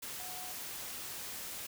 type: tone in noise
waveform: sine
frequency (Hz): 734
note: F#5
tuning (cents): -14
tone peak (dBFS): -49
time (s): 0.19-0.52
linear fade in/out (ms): 10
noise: white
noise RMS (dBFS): -43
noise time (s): 0.02-1.67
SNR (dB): -9
effects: none